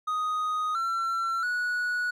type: tone with pitch steps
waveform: triangle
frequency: 1247 / 1352 / 1465.9 Hz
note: D#6 / E6 / F#6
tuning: +3 / +43 / -17 cents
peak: -24 dBFS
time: 0.07-2.11 s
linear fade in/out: 10 ms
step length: 680 ms
effects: none